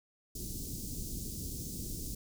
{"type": "band-stop noise", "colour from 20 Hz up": "pink", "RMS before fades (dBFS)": -40, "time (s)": [0.35, 2.15], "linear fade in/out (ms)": 5, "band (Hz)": [330, 5300], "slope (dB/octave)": 24, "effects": []}